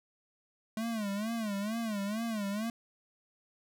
square tone with vibrato, 214.2 Hz, A3, 46 cents flat, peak -33 dBFS, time 0.77-2.7 s, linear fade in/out 2 ms, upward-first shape sine, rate 2.2 Hz, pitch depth 140 cents each way, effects none

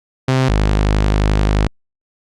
sawtooth tone pair in turn, 130.81 / 51.45 Hz, C3 / G#1, 0 / -16 cents, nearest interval octave + major third, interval 1616 cents, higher first, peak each -8 dBFS, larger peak neither, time 0.28-0.49 / 0.49-1.67 s, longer second, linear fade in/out 5 ms, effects low-pass 6000 Hz 12 dB/octave + Opus 48 kbps

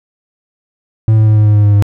triangle tone with pitch steps, 110 / 108.8 / 107.61 / 106.44 / 105.28 / 104.13 / 102.99 / 101.87 Hz, A2 / A2 / A2 / G#2 / G#2 / G#2 / G#2 / G#2, 0 / -19 / -38 / +43 / +24 / +5 / -14 / -33 cents, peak -3 dBFS, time 1.08-1.824 s, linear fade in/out 0 ms, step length 93 ms, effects none

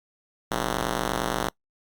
5% pulse ring-modulated tone, 120 Hz, B2, 49 cents flat, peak -11 dBFS, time 0.51-1.49 s, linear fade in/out 5 ms, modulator 84.3 Hz, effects noise-tail reverb RT60 0.1 s tail -23 dB re dry + Opus 48 kbps

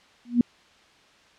sine tone with exponential growth, 240.3 Hz, B3, 47 cents flat, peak -11 dBFS, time 0.25-0.41 s, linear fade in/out 2 ms, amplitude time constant 34 ms, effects white hiss -56 dBFS RMS until 1.38 s + low-pass 4000 Hz 12 dB/octave

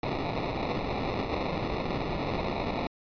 blue noise with sample-and-hold, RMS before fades -31 dBFS, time 0.03-2.87 s, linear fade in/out 2 ms, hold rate 1575 Hz, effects resampled to 11025 Hz

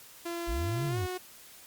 sawtooth tone with pitch glide, 341.1 to 365.6 Hz, F4 to F#4, -41 to -21 cents, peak -30 dBFS, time 0.25-1.18 s, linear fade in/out 10 ms, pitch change +120 cents, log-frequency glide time 0.88-0.98 s
triangle linear two-way sweep, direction up then down, 43 to 146.83 to 81.6 Hz, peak -28 dBFS, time 0.47-1.07 s, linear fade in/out 20 ms, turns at 0.86 s
effects white hiss -52 dBFS RMS until 1.66 s + Opus 48 kbps

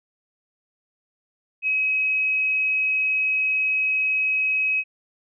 sine tone, 2547 Hz, D#7, 40 cents sharp, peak -19 dBFS, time 1.62-4.84 s, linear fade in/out 50 ms, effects none

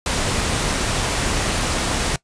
pink noise, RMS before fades -21 dBFS, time 0.06-2.16 s, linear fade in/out 2 ms, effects noise-tail reverb RT60 0.1 s tail -20 dB re dry + resampled to 22050 Hz

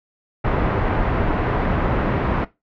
pink low-pass noise, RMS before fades -20 dBFS, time 0.44-2.45 s, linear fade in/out 10 ms, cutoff 1500 Hz, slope 12 dB/octave, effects noise-tail reverb RT60 0.2 s tail -17 dB re dry + low-pass 3000 Hz 12 dB/octave

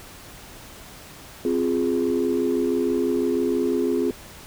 sine chord, F minor, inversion second, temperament equal, 261.6 / 349.2 / 415.3 Hz, C4 / F4 / Ab4, 0 / 0 / 0 cents, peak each -23 dBFS, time 1.45-4.11 s, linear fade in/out 2 ms, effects tanh soft clip ceiling -13 dBFS + pink hiss -43 dBFS RMS until 4.46 s

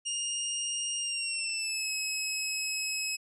15% pulse tone with pitch glide, 2831 to 2566 Hz, F7 to E7, +23 to -47 cents, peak -23 dBFS, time 0.05-3.17 s, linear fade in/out 20 ms, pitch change -170 cents, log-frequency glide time 0.97-1.91 s, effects resampled to 22050 Hz

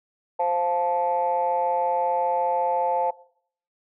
sine chord, F major, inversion second, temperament just, 523.8 / 698.5 / 873.1 Hz, C5 / F5 / A5, +2 / 0 / -14 cents, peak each -25 / -26 / -22 dBFS, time 0.39-3.11 s, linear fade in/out 10 ms, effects noise-tail reverb RT60 0.6 s tail -20 dB re dry + tanh soft clip ceiling -13 dBFS

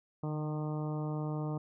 harmonic tone with a mistuned harmonic, 152.7 Hz, D#3, 32 cents flat, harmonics 1 / 2 / 3 / 4 / 5 / 6 / 7 / 8, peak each -34 / -40 / -44 / -46 / -48 / -50 / -51 / -52 dBFS, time 0.23-1.58 s, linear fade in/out 5 ms, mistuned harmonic 1, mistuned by -22 cents, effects none

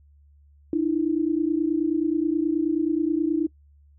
sine tone pair together, 302.3 / 331.7 Hz, D#4 / E4, -50 / +11 cents, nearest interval major second, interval 161 cents, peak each -23 dBFS, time 0.73-3.47 s, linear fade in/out 2 ms, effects noise-tail reverb RT60 0.1 s tail -22 dB re dry + added 72 Hz sine -52 dBFS peak until 3.98 s

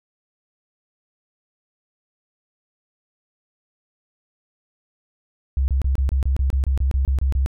sine tone bursts, 66.8 Hz, C2, 36 cents sharp, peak -16 dBFS, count 14, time 5.57-7.461 s, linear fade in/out 0 ms, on 110 ms, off 27 ms, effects none

